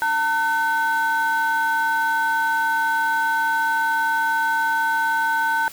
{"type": "tone pair together", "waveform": "sine", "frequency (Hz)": [900, 1513.6], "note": ["A5", "F#6"], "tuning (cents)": [39, 39], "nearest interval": "major sixth", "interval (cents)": 900, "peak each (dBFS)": -19, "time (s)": [0.02, 5.68], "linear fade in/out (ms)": 0, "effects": ["tanh soft clip ceiling -14 dBFS", "white hiss -40 dBFS RMS until 5.72 s"]}